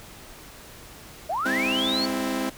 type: linear sweep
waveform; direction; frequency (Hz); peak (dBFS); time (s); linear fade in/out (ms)
sine; up; 586 to 4490; -24; 1.29-2.06; 10
type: chord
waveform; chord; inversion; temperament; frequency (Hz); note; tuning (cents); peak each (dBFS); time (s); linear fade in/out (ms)
sawtooth; Ab augmented; none; equal with one note detuned; 203.6 / 261.6 / 329.6; Ab3 / C4 / E4; -34 / 0 / 0; -29 / -23 / -27; 1.45-2.5; 10
effects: pink hiss -45 dBFS RMS until 2.57 s